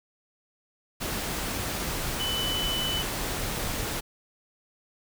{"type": "tone in noise", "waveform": "sine", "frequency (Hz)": 2997, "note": "F#7", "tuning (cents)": 22, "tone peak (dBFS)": -28, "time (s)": [2.19, 3.03], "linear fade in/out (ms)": 20, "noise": "pink", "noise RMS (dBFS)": -31, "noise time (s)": [1, 4.01], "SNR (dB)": 0, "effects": []}